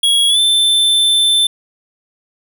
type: tone with pitch glide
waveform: square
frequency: 3322 to 3540 Hz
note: G#7 to A7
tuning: 0 to +10 cents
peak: -10 dBFS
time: 0.03-1.47 s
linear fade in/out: 5 ms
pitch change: +110 cents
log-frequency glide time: 0.28-0.39 s
effects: none